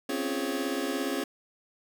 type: chord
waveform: sawtooth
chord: Db major seventh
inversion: third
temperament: just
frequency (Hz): 259.9 / 277.2 / 346.5 / 415.8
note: C4 / Db4 / F4 / Ab4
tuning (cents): -11 / 0 / -14 / +2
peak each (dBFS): -31 / -28 / -31 / -31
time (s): 0.09-1.24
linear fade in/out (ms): 5
effects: 9-bit